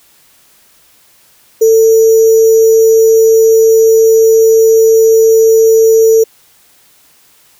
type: tone with sample-and-hold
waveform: sine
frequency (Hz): 447.2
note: A4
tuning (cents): +28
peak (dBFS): -3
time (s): 1.61-6.24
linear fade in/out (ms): 10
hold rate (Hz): 6300
effects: white hiss -47 dBFS RMS until 7.59 s